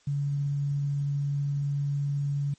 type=tone with quantisation; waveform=sine; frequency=142.3 Hz; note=C#3; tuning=46 cents sharp; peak=-25 dBFS; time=0.07-2.54 s; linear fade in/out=5 ms; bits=9; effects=white hiss -63 dBFS RMS until 2.58 s + MP3 32 kbps